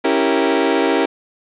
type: chord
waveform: 30% pulse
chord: C# diminished seventh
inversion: none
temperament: equal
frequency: 277.2 / 329.6 / 392 / 466.2 Hz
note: C#4 / E4 / G4 / Bb4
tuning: 0 / 0 / 0 / 0 cents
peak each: -17 dBFS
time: 0.04-1.06 s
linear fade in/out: 10 ms
effects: resampled to 8000 Hz + 7-bit